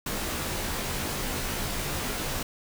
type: noise with comb filter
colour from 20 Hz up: pink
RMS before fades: -31 dBFS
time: 0.06-2.43 s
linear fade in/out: 5 ms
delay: 18 ms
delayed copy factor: -0.85
effects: none